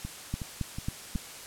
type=two click trains; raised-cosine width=5 ms; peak=-23 / -18 dBFS; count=4 / 4; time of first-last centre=0.05-1.153 / 0.34-1.157 s; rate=2.72 / 3.67 Hz; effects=white hiss -44 dBFS RMS until 1.46 s + low-pass 11000 Hz 12 dB/octave